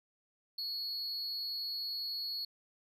triangle tone with amplitude modulation, 4358 Hz, C#8, 30 cents flat, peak -32 dBFS, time 0.58-2.45 s, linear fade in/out 5 ms, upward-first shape sine, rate 230 Hz, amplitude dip 60%, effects none

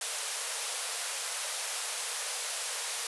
white band-pass noise, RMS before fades -36 dBFS, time 0.01-3.07 s, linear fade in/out 2 ms, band 440 to 11000 Hz, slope 96 dB/octave, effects none

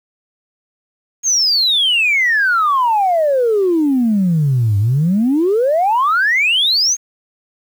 sine exponential two-way sweep, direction down then up, 6645 to 98 to 6645 Hz, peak -10 dBFS, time 1.23-6.97 s, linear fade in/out 50 ms, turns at 4.78 s, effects tanh soft clip ceiling -7 dBFS + 7-bit

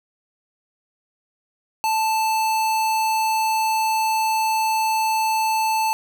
square tone, 880 Hz, A5, in tune, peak -19 dBFS, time 1.84-5.93 s, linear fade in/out 0 ms, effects none

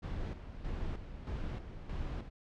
brown noise with tremolo, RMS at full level -38 dBFS, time 0.02-2.3 s, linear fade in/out 20 ms, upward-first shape square, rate 1.6 Hz, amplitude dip 60%, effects low-pass 4000 Hz 12 dB/octave

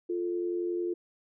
sine tone pair together, 349.2 / 440 Hz, F4 / A4, 0 / 0 cents, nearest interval major third, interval 400 cents, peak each -29 / -37 dBFS, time 0.09-0.94 s, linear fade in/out 10 ms, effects none

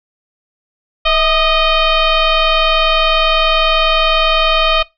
sine tone with frequency modulation, 1226 Hz, D#6, 26 cents flat, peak -9 dBFS, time 1.05-4.83 s, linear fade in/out 10 ms, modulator 623 Hz, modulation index 3.9, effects noise-tail reverb RT60 0.2 s tail -21 dB re dry

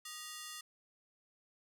10% pulse ring-modulated tone, 1568 Hz, G6, in tune, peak -33 dBFS, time 0.05-0.61 s, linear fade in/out 5 ms, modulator 331 Hz, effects none

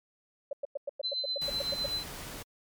sine tone bursts, 564 Hz, C#5, 30 cents sharp, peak -30 dBFS, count 12, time 0.51-1.862 s, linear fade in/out 5 ms, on 21 ms, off 100 ms
sine tone with tremolo, 4051 Hz, B7, 43 cents sharp, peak -28 dBFS, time 1.03-2.04 s, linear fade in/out 20 ms, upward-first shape triangle, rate 7.9 Hz, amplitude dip 65%
pink noise, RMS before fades -42 dBFS, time 1.41-2.43 s, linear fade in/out 10 ms
effects MP3 96 kbps

